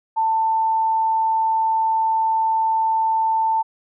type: tone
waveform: sine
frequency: 890 Hz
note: A5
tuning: 20 cents sharp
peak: -16 dBFS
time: 0.16-3.63 s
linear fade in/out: 20 ms
effects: none